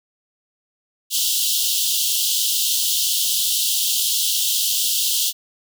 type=high-pass noise; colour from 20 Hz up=pink; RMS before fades=-20 dBFS; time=1.1-5.33 s; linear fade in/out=50 ms; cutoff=2900 Hz; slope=96 dB/octave; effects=none